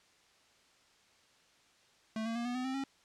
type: tone with pitch steps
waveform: square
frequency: 220 / 227.9 / 236.1 / 244.5 / 253.3 / 262.4 / 271.8 Hz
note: A3 / A#3 / A#3 / B3 / B3 / C4 / C#4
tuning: 0 / -39 / +22 / -17 / +44 / +5 / -34 cents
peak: -35 dBFS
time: 2.16-2.839 s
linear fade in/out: 2 ms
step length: 97 ms
effects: white hiss -66 dBFS RMS until 3.04 s + low-pass 6000 Hz 12 dB/octave